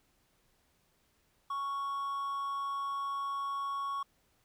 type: tone with amplitude modulation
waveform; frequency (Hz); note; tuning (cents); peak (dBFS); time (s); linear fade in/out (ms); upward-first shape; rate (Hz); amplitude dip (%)
triangle; 1111; C#6; +4; -30; 1.5-4.03; 5; sine; 285; 30
effects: pink hiss -72 dBFS RMS until 4.44 s